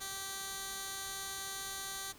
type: tone with band-pass filter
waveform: 15% pulse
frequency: 389.7 Hz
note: G4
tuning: 10 cents flat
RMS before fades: -42 dBFS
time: 0-2.13 s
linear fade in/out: 20 ms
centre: 8400 Hz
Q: 0.65
effects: pink hiss -57 dBFS RMS until 2.18 s